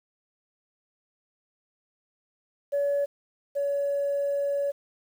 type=tone pair in turn; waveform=sine; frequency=568 / 565.1 Hz; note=C#5 / C#5; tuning=+42 / +33 cents; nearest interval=unison; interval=9 cents; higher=first; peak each=-21 / -23 dBFS; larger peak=first; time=2.72-3.06 / 3.55-4.72 s; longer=second; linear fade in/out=20 ms; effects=tanh soft clip ceiling -20 dBFS + 9-bit